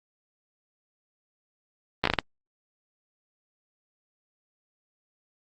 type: slowing click train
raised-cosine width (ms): 0.3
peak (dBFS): -5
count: 6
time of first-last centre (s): 2.04-2.188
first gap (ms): 14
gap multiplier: 1.38
effects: Opus 24 kbps